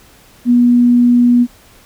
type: tone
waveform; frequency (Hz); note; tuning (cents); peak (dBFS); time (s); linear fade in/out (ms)
sine; 242.5; B3; -31; -6; 0.45-1.47; 50
effects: pink hiss -45 dBFS RMS until 1.85 s